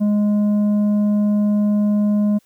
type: tone with tanh clipping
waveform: sine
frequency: 207.7 Hz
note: G#3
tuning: in tune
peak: -15 dBFS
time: 0-2.39 s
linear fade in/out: 20 ms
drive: 6 dB
effects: white hiss -60 dBFS RMS until 2.45 s